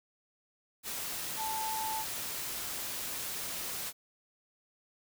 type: tone in noise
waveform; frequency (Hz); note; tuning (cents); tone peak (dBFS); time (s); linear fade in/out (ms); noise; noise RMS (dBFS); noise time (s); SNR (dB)
sine; 880; A5; 0; -34; 1.36-2.05; 50; white; -38; 0.83-3.93; +1
effects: none